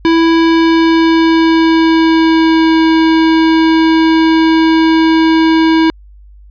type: tone with pitch glide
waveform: square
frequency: 329.6 to 322.8 Hz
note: E4 to E4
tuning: 0 to -36 cents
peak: -7 dBFS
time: 0.05-5.9 s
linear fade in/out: 0 ms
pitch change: -36 cents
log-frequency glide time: 0.3-2.82 s
effects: added 50 Hz sine -35 dBFS peak until 6.5 s + resampled to 11025 Hz